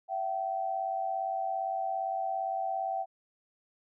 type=tone pair together; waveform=sine; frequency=669.5 / 767 Hz; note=E5 / G5; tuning=+27 / -38 cents; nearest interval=major second; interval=235 cents; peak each=-35 / -31 dBFS; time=0.08-3.06 s; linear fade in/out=50 ms; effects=none